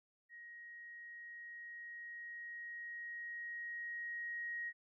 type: tone with level ramp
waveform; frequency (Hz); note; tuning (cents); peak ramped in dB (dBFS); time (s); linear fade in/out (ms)
sine; 1886; A#6; +20; -51 to -39; 0.29-4.73; 50
effects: none